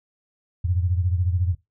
sine beating tone pair, 87.31 / 101.31 Hz, F2 / G#2, 0 / -42 cents, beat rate 14 Hz, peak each -20 / -26 dBFS, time 0.64-1.55 s, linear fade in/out 10 ms, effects noise-tail reverb RT60 0.2 s tail -20 dB re dry

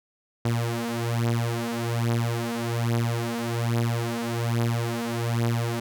sawtooth beating tone pair, 116.54 / 117.74 Hz, A#2 / A#2, 0 / +18 cents, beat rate 1.2 Hz, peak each -23 dBFS, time 0.45-5.8 s, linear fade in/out 5 ms, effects none

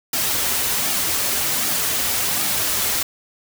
white noise with flanger, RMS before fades -21 dBFS, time 0.13-3.03 s, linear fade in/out 5 ms, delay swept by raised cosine 1.9 to 6.5 ms, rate 1.3 Hz, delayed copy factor -0.5, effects none

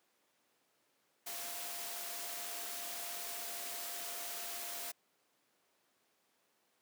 sine tone in noise, 695 Hz, F5, 9 cents flat, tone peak -52 dBFS, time 1.26-4.92 s, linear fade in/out 10 ms, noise white, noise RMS -43 dBFS, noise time 1.26-4.92 s, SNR -12 dB, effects pink hiss -75 dBFS RMS until 6.81 s + high-pass 300 Hz 12 dB/octave

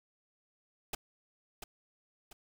pink noise with echo, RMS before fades -35 dBFS, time 0.93-0.95 s, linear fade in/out 5 ms, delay 690 ms, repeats 2, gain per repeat -8 dB, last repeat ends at 2.33 s, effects none

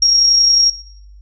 sine tone with amplitude modulation, 5588 Hz, F8, in tune, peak -7 dBFS, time 0.02-0.7 s, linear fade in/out 5 ms, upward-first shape sine, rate 31.2 Hz, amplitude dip 35%, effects noise-tail reverb RT60 0.7 s tail -17 dB re dry + added 50 Hz sine -37 dBFS peak until 1.21 s

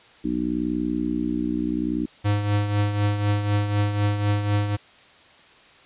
harmonic tone, 60.7 Hz, B1, 29 cents flat, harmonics 1 / 3 / 4 / 5 / 6, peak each -36 / -31 / -27 / -25 / -35 dBFS, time 0.24-2.06 s, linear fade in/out 10 ms
square tone with tremolo, 103 Hz, G#2, 14 cents flat, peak -18 dBFS, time 2.24-4.77 s, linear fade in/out 20 ms, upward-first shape triangle, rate 4 Hz, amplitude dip 60%
effects white hiss -51 dBFS RMS until 5.85 s + resampled to 8000 Hz

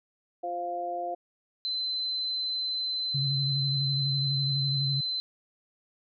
harmonic tone, 174.7 Hz, F3, 1 cent sharp, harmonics 2 / 3 / 4, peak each -39 / -38 / -31 dBFS, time 0.43-1.15 s, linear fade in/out 10 ms
sine tone, 4058 Hz, B7, 46 cents sharp, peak -28 dBFS, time 1.65-5.2 s, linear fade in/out 0 ms
sine tone with vibrato, 137.5 Hz, C#3, 14 cents flat, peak -27 dBFS, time 3.14-5.01 s, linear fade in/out 10 ms, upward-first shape square, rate 12 Hz, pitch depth 37 cents each way
effects none

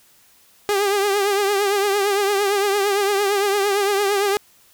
sawtooth tone with vibrato, 402.2 Hz, G4, 44 cents sharp, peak -13 dBFS, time 0.69-4.37 s, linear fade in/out 0 ms, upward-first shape triangle, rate 8.8 Hz, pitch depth 76 cents each way, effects white hiss -54 dBFS RMS until 4.73 s

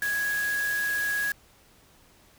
sine tone in noise, 1661.2 Hz, G#6, in tune, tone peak -25 dBFS, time 0.02-1.32 s, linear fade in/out 2 ms, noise white, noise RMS -37 dBFS, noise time 0.02-1.32 s, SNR +9 dB, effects pink hiss -58 dBFS RMS until 2.38 s

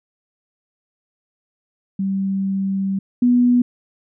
sine tone pair in turn, 194 / 245 Hz, G3 / B3, -18 / -14 cents, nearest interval major third, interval 404 cents, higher second, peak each -18 / -11 dBFS, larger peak second, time 1.99-2.99 / 3.22-3.62 s, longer first, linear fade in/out 5 ms, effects none

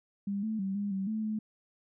sine tone with pitch steps, 200.1 / 219 / 193.1 / 203.2 / 192.8 / 218 / 215.6 Hz, G3 / A3 / G3 / G#3 / G3 / A3 / A3, +36 / -8 / -26 / -38 / -28 / -16 / -35 cents, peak -30 dBFS, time 0.27-1.39 s, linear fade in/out 5 ms, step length 160 ms, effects none

